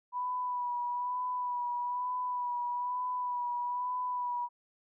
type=tone with vibrato; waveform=sine; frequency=984 Hz; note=B5; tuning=7 cents flat; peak=-31 dBFS; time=0.12-4.49 s; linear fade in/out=50 ms; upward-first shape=sine; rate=1.1 Hz; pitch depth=26 cents each way; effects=none